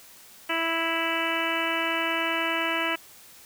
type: harmonic tone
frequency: 329.6 Hz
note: E4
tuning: in tune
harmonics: 1 / 2 / 3 / 4 / 5 / 6 / 7 / 8 / 9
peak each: -33 / -33 / -33 / -33 / -33 / -33 / -33 / -33 / -33 dBFS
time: 0.49-2.96 s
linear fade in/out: 10 ms
effects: white hiss -50 dBFS RMS until 3.45 s